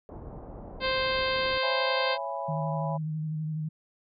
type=low-pass noise; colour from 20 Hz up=pink; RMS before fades=-42 dBFS; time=0.09-1.58 s; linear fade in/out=0 ms; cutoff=880 Hz; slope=24 dB/octave
type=harmonic tone; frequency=523.3 Hz; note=C5; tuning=in tune; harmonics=1 / 2 / 3 / 4 / 5 / 6 / 7 / 8 / 9; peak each=-29 / -32 / -34 / -35 / -36 / -37 / -37 / -38 / -39 dBFS; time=0.8-2.18 s; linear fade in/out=50 ms
type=chord; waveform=sine; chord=C# minor seventh; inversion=none; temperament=equal with one note detuned; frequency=554.4 / 668.1 / 830.6 / 987.8 Hz; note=C#5 / E5 / G#5 / B5; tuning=0 / +23 / 0 / 0 cents; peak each=-36 dBFS; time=1.62-2.98 s; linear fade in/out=20 ms
type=tone with vibrato; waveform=sine; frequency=155.56 Hz; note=D#3; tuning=in tune; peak=-29 dBFS; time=2.48-3.69 s; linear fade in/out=10 ms; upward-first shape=square; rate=12 Hz; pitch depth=23 cents each way
effects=none